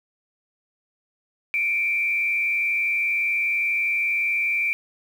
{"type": "tone with frequency modulation", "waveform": "sine", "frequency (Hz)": 2349, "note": "D7", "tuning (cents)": 0, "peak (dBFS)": -20, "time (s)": [1.54, 4.73], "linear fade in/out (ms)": 0, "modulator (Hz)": 105, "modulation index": 0.67, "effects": ["8-bit"]}